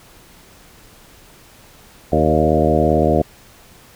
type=harmonic tone with a mistuned harmonic; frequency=77.78 Hz; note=D#2; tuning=in tune; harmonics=1 / 2 / 3 / 4 / 5 / 6 / 7 / 8 / 9; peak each=-21 / -21 / -21 / -21 / -21 / -21 / -21 / -21 / -21 dBFS; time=2.12-3.22 s; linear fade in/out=5 ms; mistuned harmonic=7; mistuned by=+24 cents; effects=pink hiss -46 dBFS RMS until 3.95 s